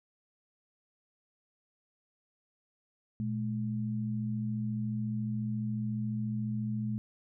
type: tone pair together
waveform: sine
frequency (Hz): 118.9 / 213.1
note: A#2 / G#3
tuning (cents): +35 / +45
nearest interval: minor seventh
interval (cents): 1010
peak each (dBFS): -34 / -33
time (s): 3.2-6.98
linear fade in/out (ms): 0
effects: none